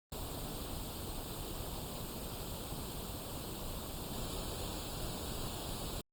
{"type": "noise with comb filter", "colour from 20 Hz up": "pink", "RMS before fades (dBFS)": -41, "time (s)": [0.12, 6.01], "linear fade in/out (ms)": 2, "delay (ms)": 0.25, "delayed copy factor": 0.8, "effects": ["Opus 24 kbps"]}